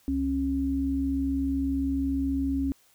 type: tone pair together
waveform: sine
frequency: 68.4 / 272.5 Hz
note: C#2 / C#4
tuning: -23 / -29 cents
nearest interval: 2 octaves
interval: 2394 cents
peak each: -31 / -25 dBFS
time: 0.08-2.72 s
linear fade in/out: 0 ms
effects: white hiss -62 dBFS RMS until 2.94 s